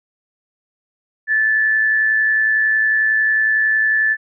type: tone with amplitude modulation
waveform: sine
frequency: 1746 Hz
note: A6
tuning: 14 cents flat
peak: -11 dBFS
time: 1.27-4.17 s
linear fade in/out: 50 ms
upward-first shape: sine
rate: 111 Hz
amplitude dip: 40%
effects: none